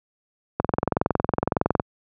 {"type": "click train", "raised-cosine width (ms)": 1, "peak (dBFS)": -5, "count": 27, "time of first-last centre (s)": [0.6, 1.798], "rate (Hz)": 21.7, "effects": ["high-pass 80 Hz 12 dB/octave"]}